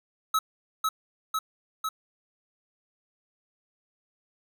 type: tone with echo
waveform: square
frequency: 1291 Hz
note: E6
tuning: 37 cents flat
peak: -22 dBFS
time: 0.34-0.39 s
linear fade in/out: 5 ms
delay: 500 ms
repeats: 3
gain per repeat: -2 dB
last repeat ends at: 1.89 s
effects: none